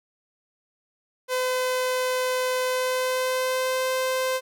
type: tone with pitch glide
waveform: sawtooth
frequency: 509 to 517.6 Hz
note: C5 to C5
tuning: -48 to -19 cents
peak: -19 dBFS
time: 1.28-4.41 s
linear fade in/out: 50 ms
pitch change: +29 cents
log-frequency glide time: 2.64-3.92 s
effects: none